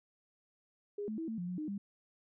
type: tone with pitch steps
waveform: sine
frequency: 409.9 / 216.4 / 325.5 / 223.5 / 176.5 / 180.5 / 306.2 / 200.2 Hz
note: G#4 / A3 / E4 / A3 / F3 / F#3 / D#4 / G3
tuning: -23 / -29 / -22 / +27 / +19 / -43 / -28 / +37 cents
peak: -36 dBFS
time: 0.98-1.78 s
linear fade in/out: 5 ms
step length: 100 ms
effects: none